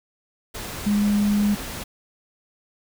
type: tone in noise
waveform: sine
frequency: 206 Hz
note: G#3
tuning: 14 cents flat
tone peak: -17 dBFS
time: 0.86-1.55 s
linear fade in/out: 10 ms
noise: pink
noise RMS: -33 dBFS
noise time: 0.54-1.84 s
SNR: +13 dB
effects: none